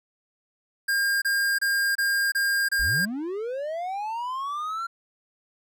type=tone bursts; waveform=square; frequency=1609 Hz; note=G6; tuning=45 cents sharp; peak=-22 dBFS; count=6; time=0.88-3.055 s; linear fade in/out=10 ms; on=340 ms; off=27 ms
type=linear sweep; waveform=triangle; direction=up; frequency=32.7 to 1384 Hz; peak=-26 dBFS; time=2.79-4.87 s; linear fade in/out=10 ms
effects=none